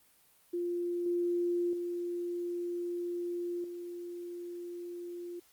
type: tone with level steps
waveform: sine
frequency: 349.2 Hz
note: F4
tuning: in tune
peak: -31 / -28 / -33 / -39 dBFS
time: 0.53-5.4 s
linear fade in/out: 10 ms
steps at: 1.06 / 1.73 / 3.64 s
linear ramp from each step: 2 ms
effects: white hiss -65 dBFS RMS until 5.52 s + Opus 32 kbps